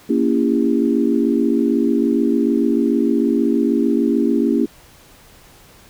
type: chord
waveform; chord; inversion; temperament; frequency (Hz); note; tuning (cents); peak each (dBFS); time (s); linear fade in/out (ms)
sine; A# diminished seventh; none; just; 233.1 / 279.7 / 335.6 / 402.8; A#3 / C#4 / E4 / G4; 0 / +16 / +31 / +47; -18 / -18 / -20 / -22; 0.09-4.66; 10
effects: pink hiss -47 dBFS RMS until 5.89 s